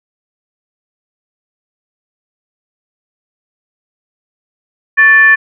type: tone with frequency modulation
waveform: sine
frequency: 1760 Hz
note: A6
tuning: in tune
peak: -3 dBFS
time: 4.97-5.36 s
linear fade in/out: 20 ms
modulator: 642 Hz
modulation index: 0.4
effects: none